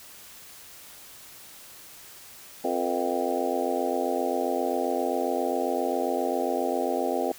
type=harmonic tone with a mistuned harmonic; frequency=87.5 Hz; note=F2; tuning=4 cents sharp; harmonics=3 / 4 / 5 / 6 / 7 / 8 / 9; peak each=-32 / -32 / -32 / -32 / -32 / -32 / -32 dBFS; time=2.64-7.32 s; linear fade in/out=5 ms; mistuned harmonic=6; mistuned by=-94 cents; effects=white hiss -47 dBFS RMS until 7.38 s